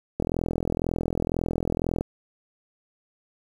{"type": "click train", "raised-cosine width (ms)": 2, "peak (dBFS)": -12, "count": 77, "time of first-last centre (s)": [0.2, 2.01], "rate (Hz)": 42, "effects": ["8-bit"]}